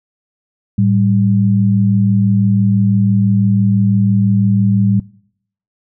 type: tone pair together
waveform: sine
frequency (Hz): 110 / 196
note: A2 / G3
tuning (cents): 0 / 0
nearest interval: minor seventh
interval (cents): 1000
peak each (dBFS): -12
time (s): 0.78-5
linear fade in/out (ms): 5
effects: noise-tail reverb RT60 0.7 s tail -23 dB re dry